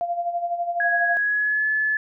sine tone with tremolo, 693 Hz, F5, 14 cents flat, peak -20 dBFS, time 0.01-1.17 s, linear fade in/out 0 ms, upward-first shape sine, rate 12 Hz, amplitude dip 65%
sine tone with pitch glide, 1661.2 to 1724.8 Hz, G#6 to A6, 0 to -35 cents, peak -19 dBFS, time 0.8-1.97 s, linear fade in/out 2 ms, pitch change +65 cents, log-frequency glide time 1.19-1.67 s
effects none

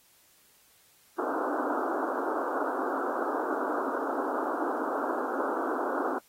pink band-pass noise, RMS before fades -31 dBFS, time 1.18-6.19 s, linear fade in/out 10 ms, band 260 to 1500 Hz, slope 96 dB/octave, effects white hiss -62 dBFS RMS until 6.28 s + AAC 48 kbps

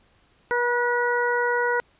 harmonic tone with a mistuned harmonic, 482.6 Hz, B4, 40 cents flat, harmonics 1 / 2 / 3 / 4, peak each -24 / -26 / -25 / -30 dBFS, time 0.51-1.8 s, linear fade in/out 0 ms, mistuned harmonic 3, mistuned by +18 cents, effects pink hiss -61 dBFS RMS until 1.99 s + resampled to 8000 Hz

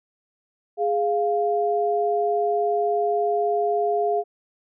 sine tone pair together, 415 / 698.5 Hz, G#4 / F5, -1 / 0 cents, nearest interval major sixth, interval 901 cents, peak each -22 dBFS, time 0.77-4.24 s, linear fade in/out 50 ms, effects none

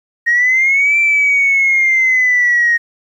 sine linear two-way sweep, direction up then down, 1864.7 to 2349 to 1864.7 Hz, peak -8 dBFS, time 0.26-2.78 s, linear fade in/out 20 ms, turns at 0.98 s, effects tanh soft clip ceiling -5 dBFS + 8-bit

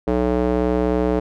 square tone with band-pass filter, 61.74 Hz, B1, in tune, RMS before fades -19 dBFS, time 0.07-1.2 s, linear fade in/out 10 ms, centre 440 Hz, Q 1.6, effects none

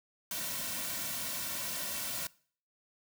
white noise with comb filter, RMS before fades -37 dBFS, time 0.31-2.27 s, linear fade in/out 2 ms, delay 2.4 ms, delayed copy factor -0.7, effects noise-tail reverb RT60 0.5 s tail -22 dB re dry

